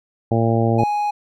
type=harmonic tone; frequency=114.5 Hz; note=A#2; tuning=31 cents flat; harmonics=1 / 2 / 3 / 4 / 5 / 6 / 7; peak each=-18 / -21 / -23 / -24 / -25 / -26 / -26 dBFS; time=0.31-0.84 s; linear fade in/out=5 ms
type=tone; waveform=triangle; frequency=830.6 Hz; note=G#5; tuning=in tune; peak=-16 dBFS; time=0.78-1.11 s; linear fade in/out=10 ms
effects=none